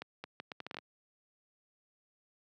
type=accelerating click train; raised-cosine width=0.3 ms; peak=-25 dBFS; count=10; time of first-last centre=0.02-0.787 s; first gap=220 ms; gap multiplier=0.73; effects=high-pass 150 Hz 12 dB/octave